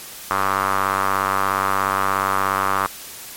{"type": "tone with band-pass filter", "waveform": "square", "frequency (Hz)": 48.46, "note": "G1", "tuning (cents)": -19, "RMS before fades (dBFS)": -20, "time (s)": [0.3, 2.87], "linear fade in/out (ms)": 10, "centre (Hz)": 1200, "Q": 4.3, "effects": ["white hiss -36 dBFS RMS until 3.36 s", "MP3 64 kbps"]}